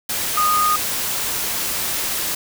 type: tone in noise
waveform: sine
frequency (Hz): 1233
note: D#6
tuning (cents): -16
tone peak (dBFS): -15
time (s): 0.37-0.76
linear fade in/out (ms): 5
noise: white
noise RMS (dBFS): -23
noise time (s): 0.09-2.35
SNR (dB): +5
effects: none